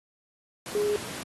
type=tone in noise; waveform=sine; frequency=415.3 Hz; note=G#4; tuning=in tune; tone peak=-23 dBFS; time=0.75-0.96 s; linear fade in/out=0 ms; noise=pink; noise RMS=-37 dBFS; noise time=0.66-1.23 s; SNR=+11 dB; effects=high-pass 150 Hz 12 dB/octave + AAC 32 kbps